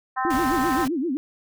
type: harmonic tone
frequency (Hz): 259.4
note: C4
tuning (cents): -15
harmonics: 3 / 4 / 5 / 6 / 7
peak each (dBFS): -26 / -26 / -30 / -34 / -33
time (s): 0.16-0.86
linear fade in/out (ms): 20
type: tone with vibrato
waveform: sine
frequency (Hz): 299.6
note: D4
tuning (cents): +35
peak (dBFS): -22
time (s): 0.25-1.17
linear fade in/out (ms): 0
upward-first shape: sine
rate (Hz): 7.7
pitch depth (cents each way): 290
type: noise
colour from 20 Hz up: pink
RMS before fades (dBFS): -33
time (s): 0.3-0.88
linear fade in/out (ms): 5
effects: none